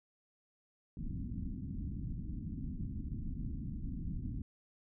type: low-pass noise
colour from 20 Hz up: pink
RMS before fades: -40 dBFS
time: 0.97-4.42 s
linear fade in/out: 2 ms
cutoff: 280 Hz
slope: 48 dB/octave
effects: none